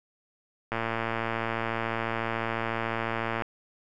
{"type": "click train", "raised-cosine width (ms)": 0.5, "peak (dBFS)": -14, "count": 309, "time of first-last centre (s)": [0.72, 3.422], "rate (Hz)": 114, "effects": []}